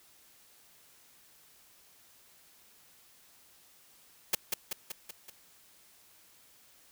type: noise with echo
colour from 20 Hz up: white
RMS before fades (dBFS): -26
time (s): 4.33-4.35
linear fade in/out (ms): 5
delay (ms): 190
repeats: 5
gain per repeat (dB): -4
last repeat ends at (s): 5.3
effects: white hiss -61 dBFS RMS until 6.91 s